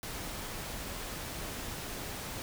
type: noise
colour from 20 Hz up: pink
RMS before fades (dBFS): -40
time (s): 0.03-2.42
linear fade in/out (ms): 0
effects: none